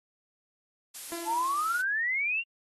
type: noise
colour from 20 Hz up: blue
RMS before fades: -39 dBFS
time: 0.94-1.82 s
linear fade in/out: 10 ms
type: tone with exponential decay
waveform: sawtooth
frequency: 339.2 Hz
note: E4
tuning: 50 cents sharp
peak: -31 dBFS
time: 1.12-2 s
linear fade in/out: 0 ms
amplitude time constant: 190 ms
type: exponential sweep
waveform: sine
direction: up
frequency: 857 to 2822 Hz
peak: -26 dBFS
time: 1.25-2.44 s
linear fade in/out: 50 ms
effects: AAC 32 kbps